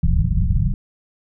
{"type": "low-pass noise", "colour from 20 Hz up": "pink", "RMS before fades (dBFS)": -17, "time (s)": [0.03, 0.74], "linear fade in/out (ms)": 2, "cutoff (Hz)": 190, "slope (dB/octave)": 96, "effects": []}